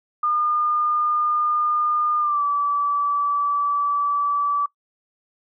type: tone with pitch glide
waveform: sine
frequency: 1213 to 1154.2 Hz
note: D#6 to D6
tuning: -44 to -30 cents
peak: -18 dBFS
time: 0.23-4.66 s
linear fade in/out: 5 ms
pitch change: -86 cents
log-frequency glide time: 2.19-2.43 s
effects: noise-tail reverb RT60 0.1 s tail -22 dB re dry